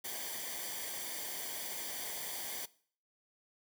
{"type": "noise with comb filter", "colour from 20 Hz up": "white", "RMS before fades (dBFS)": -41, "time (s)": [0.04, 2.66], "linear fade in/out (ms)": 10, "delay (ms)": 0.75, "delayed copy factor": -0.7, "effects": ["noise-tail reverb RT60 0.5 s tail -20 dB re dry"]}